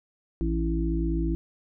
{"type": "harmonic tone with a mistuned harmonic", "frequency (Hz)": 55, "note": "A1", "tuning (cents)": 0, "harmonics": [1, 3, 5, 6], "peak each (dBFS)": [-26, -31, -34, -29], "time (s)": [0.41, 1.35], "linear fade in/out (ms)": 0, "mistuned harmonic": 1, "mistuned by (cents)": 62, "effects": []}